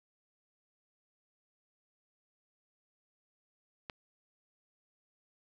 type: click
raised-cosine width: 0.3 ms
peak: -24 dBFS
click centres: 3.898 s
effects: none